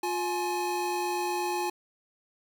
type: tone pair together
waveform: square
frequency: 354.4 / 843 Hz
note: F4 / G#5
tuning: +25 / +26 cents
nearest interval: octave + minor third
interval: 1501 cents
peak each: -32 / -31 dBFS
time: 0.03-1.7 s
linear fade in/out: 5 ms
effects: none